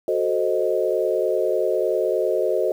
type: chord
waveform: sine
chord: F# diminished seventh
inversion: none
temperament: equal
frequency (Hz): 370 / 440 / 523.3 / 622.3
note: F#4 / A4 / C5 / Eb5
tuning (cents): 0 / 0 / 0 / 0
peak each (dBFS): -24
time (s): 0.08-2.72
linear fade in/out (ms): 2
effects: 8-bit